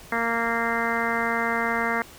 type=harmonic tone; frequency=231.3 Hz; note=A#3; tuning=13 cents flat; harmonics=1 / 2 / 3 / 4 / 5 / 6 / 7 / 8 / 9; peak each=-31 / -31 / -31 / -31 / -31 / -31 / -31 / -31 / -31 dBFS; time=0.12-2.02 s; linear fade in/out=2 ms; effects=pink hiss -46 dBFS RMS until 2.18 s